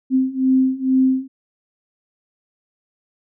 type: beating tone pair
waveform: sine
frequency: 260 / 262.2 Hz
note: C4 / C4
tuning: -11 / +4 cents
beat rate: 2.2 Hz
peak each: -18 / -16 dBFS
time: 0.1-1.28 s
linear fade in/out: 50 ms
effects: none